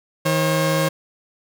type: tone pair together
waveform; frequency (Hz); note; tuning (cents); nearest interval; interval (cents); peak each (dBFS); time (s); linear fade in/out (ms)
sawtooth; 158.7 / 539.8; D#3 / C#5; +35 / -46; octave + major sixth; 2119; -16; 0.25-0.89; 10
effects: none